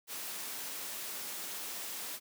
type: noise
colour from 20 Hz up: white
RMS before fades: -41 dBFS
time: 0.07-2.2 s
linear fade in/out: 50 ms
effects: high-pass 200 Hz 12 dB/octave